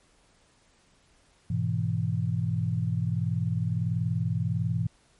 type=chord; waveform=sine; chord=E major; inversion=first; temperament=equal with one note detuned; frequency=103.23 / 123.47 / 164.81 Hz; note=G#2 / B2 / E3; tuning=-10 / 0 / 0 cents; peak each=-29 dBFS; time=1.5-4.87 s; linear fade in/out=5 ms; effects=pink hiss -63 dBFS RMS until 5.19 s + MP3 48 kbps